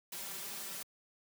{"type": "noise with comb filter", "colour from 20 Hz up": "white", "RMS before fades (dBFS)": -43, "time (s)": [0.12, 0.83], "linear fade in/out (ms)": 5, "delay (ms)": 5.1, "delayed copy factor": 0.9, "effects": ["high-pass 80 Hz 12 dB/octave"]}